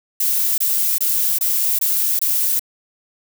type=noise bursts; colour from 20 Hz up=violet; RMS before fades=-18 dBFS; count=6; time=0.2-2.595 s; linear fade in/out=5 ms; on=380 ms; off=23 ms; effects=none